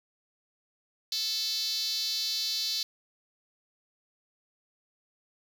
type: tone with high-pass filter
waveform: 5% pulse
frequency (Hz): 440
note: A4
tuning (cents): 0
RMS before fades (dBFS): -31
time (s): 1.12-2.83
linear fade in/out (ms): 2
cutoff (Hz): 4300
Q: 4.6
effects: none